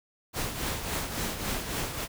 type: noise with tremolo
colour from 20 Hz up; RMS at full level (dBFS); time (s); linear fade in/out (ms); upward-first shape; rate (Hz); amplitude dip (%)
pink; -30; 0.33-2.08; 50; triangle; 3.6; 60
effects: none